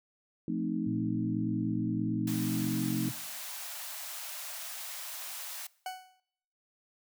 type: chord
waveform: sine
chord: F dominant seventh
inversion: none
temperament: equal with one note detuned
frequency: 173.81 / 220 / 261.6 / 311.1 Hz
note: F3 / A3 / C4 / Eb4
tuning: -8 / 0 / 0 / 0 cents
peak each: -36 / -35 / -36 / -35 dBFS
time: 0.48-3.09 s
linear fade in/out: 2 ms
type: tone with pitch glide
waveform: sine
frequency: 116.8 to 128.11 Hz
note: A#2 to C3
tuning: +4 to -36 cents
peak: -36 dBFS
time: 0.86-3.12 s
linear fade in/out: 10 ms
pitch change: +160 cents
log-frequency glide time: 2.12-2.88 s
type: high-pass noise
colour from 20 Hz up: white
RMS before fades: -41 dBFS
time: 2.27-5.67 s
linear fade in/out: 5 ms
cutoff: 580 Hz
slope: 96 dB/octave
type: tone with exponential decay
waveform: 40% pulse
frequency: 745 Hz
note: F#5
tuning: 12 cents sharp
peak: -32 dBFS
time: 5.86-6.2 s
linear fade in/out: 2 ms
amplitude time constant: 73 ms
effects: noise-tail reverb RT60 0.8 s tail -23 dB re dry